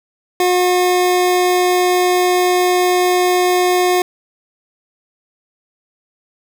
25% pulse tone, 360.9 Hz, F#4, 43 cents flat, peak -8 dBFS, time 0.4-4.02 s, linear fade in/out 2 ms, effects none

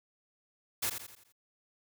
white noise with echo, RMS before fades -32 dBFS, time 0.82-0.9 s, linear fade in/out 10 ms, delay 85 ms, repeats 5, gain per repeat -7 dB, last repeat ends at 1.325 s, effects none

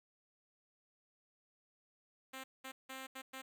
5% pulse tone bursts at uneven times, 263.9 Hz, C4, 15 cents sharp, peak -34 dBFS, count 5, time 2.33-2.44 / 2.64-2.72 / 2.89-3.07 / 3.15-3.22 / 3.33-3.42 s, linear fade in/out 10 ms, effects none

